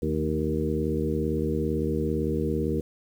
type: harmonic tone with a mistuned harmonic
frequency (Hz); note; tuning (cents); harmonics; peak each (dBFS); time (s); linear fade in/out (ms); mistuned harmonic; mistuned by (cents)
77.78; D#2; 0; 1 / 2 / 3 / 4 / 5 / 6; -31 / -31 / -31 / -31 / -31 / -31; 0.02-2.81; 5; 3; -54
effects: 9-bit